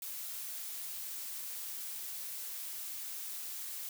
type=noise; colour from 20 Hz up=blue; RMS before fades=-42 dBFS; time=0.02-3.89 s; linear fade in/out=2 ms; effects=none